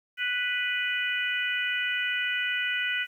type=harmonic tone; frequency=493.9 Hz; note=B4; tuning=in tune; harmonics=3 / 4 / 5 / 6; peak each=-30 / -31 / -32 / -33 dBFS; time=0.17-3.07 s; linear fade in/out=50 ms; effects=10-bit